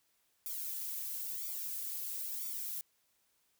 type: noise with flanger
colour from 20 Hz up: violet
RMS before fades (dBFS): -40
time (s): 0.46-2.81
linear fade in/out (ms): 0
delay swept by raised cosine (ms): 0.86 to 2.76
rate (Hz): 1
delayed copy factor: +0.95
effects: white hiss -75 dBFS RMS until 3.59 s